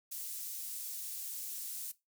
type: high-pass noise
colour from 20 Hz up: pink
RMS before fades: -42 dBFS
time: 0.11-1.92 s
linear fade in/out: 10 ms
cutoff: 9300 Hz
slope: 12 dB/octave
effects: noise-tail reverb RT60 0.2 s tail -18 dB re dry